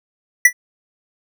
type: tone with exponential decay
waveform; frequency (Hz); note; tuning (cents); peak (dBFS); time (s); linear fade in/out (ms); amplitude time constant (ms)
square; 1964; B6; -10; -3; 0.45-0.53; 5; 16
effects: none